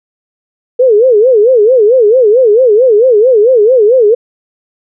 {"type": "tone with vibrato", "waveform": "sine", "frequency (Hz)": 464.7, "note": "A#4", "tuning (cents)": -5, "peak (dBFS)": -3, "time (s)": [0.79, 4.15], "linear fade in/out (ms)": 10, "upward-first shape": "sine", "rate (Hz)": 4.5, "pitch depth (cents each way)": 220, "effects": []}